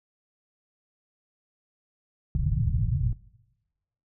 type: low-pass noise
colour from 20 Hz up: white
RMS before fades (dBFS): -25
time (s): 2.35-3.13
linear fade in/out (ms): 2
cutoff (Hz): 150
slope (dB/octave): 48
effects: noise-tail reverb RT60 1.0 s tail -21 dB re dry